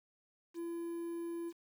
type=tone with quantisation; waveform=triangle; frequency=338.2 Hz; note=E4; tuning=44 cents sharp; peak=-36 dBFS; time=0.54-1.53 s; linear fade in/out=50 ms; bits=10; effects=none